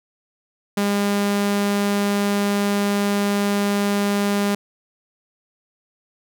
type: tone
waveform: sawtooth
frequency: 202.5 Hz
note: G#3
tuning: 43 cents flat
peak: -14 dBFS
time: 0.77-4.55 s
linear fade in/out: 5 ms
effects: none